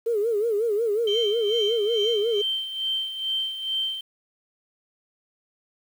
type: tone with vibrato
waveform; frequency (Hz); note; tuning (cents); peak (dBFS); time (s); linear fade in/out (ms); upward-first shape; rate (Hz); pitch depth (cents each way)
sine; 437.4; A4; -10; -20; 0.06-2.42; 10; sine; 5.5; 140
type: tone with tremolo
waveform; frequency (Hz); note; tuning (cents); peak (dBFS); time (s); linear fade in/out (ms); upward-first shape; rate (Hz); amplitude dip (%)
sine; 3122; G7; -8; -22; 1.07-4.01; 5; sine; 2.3; 65
effects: tanh soft clip ceiling -14 dBFS + 8-bit